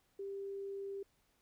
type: tone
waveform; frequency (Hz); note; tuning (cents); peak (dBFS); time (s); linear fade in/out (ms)
sine; 395; G4; +13; -40; 0.19-1.03; 5
effects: pink hiss -75 dBFS RMS until 1.41 s